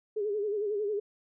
sine tone with vibrato, 415.3 Hz, G#4, in tune, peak -28 dBFS, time 0.16-1 s, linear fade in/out 10 ms, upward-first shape sine, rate 11 Hz, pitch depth 76 cents each way, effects none

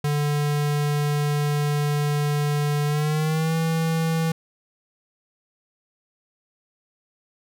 square tone with pitch glide, 146.83 to 162.92 Hz, D3 to E3, 0 to -20 cents, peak -21 dBFS, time 0.04-4.32 s, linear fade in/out 5 ms, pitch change +180 cents, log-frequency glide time 2.86-3.55 s, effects none

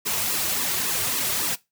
white noise with flanger, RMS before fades -25 dBFS, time 0.05-1.56 s, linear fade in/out 20 ms, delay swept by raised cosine 1.3 to 4 ms, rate 3.6 Hz, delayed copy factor -0.9, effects noise-tail reverb RT60 0.2 s tail -19 dB re dry

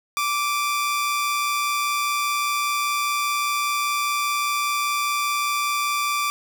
sawtooth tone pair together, 1168 / 2461 Hz, D6 / D#7, -10 / -20 cents, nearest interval octave + minor second, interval 1290 cents, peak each -18 / -27 dBFS, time 0.17-6.3 s, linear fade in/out 0 ms, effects none

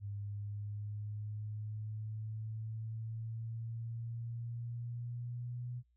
sine exponential sweep, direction up, 101.1 to 122.9 Hz, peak -39 dBFS, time 0-5.83 s, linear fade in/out 50 ms, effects noise-tail reverb RT60 0.1 s tail -23 dB re dry + added 60 Hz sine -70 dBFS peak until 5.96 s

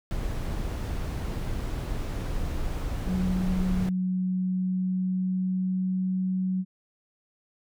brown noise, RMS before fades -30 dBFS, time 0.11-3.89 s, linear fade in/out 0 ms
sine tone with pitch glide, 183.8 to 186.26 Hz, F#3 to F#3, -11 to +12 cents, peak -24 dBFS, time 3.06-6.65 s, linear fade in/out 50 ms, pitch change +23 cents, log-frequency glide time 3.33-6.23 s
effects none

